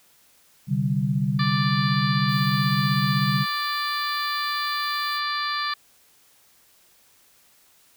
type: chord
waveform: sine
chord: C suspended second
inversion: none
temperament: equal with one note detuned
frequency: 130.81 / 146.83 / 193.97 Hz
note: C3 / D3 / G3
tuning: 0 / 0 / -18 cents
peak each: -25 / -24 / -25 dBFS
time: 0.67-3.46 s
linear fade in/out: 50 ms
type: harmonic tone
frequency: 587.3 Hz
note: D5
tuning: in tune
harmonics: 2 / 3 / 4 / 5 / 6 / 7 / 8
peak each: -27 / -30 / -36 / -42 / -34 / -34 / -33 dBFS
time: 1.39-5.74 s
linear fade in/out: 5 ms
type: noise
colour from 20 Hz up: violet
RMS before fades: -43 dBFS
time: 2.27-5.21 s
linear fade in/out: 50 ms
effects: white hiss -58 dBFS RMS until 7.96 s